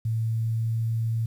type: tone with pitch glide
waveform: sine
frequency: 112.6 to 113.51 Hz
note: A2 to A#2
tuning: +40 to -46 cents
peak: -23 dBFS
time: 0.05-1.26 s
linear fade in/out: 5 ms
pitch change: +14 cents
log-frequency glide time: 0.19-0.82 s
effects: 9-bit